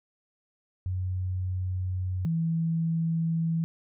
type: tone pair in turn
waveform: sine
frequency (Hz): 92.2 / 164.28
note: F#2 / E3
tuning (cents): -6 / -6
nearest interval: minor seventh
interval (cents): 1000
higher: second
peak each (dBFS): -27 / -24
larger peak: second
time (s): 0.86-2.25 / 2.25-3.64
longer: neither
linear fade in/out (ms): 0
effects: none